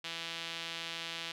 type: tone with band-pass filter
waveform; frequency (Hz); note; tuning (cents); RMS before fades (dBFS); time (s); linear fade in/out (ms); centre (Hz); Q
sawtooth; 166.2; E3; +15; -41; 0.04-1.32; 5; 3300; 2
effects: none